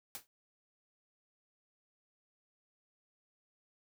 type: noise with exponential decay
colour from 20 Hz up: white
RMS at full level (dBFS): -40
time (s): 0.15-0.27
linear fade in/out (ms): 0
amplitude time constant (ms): 24
effects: none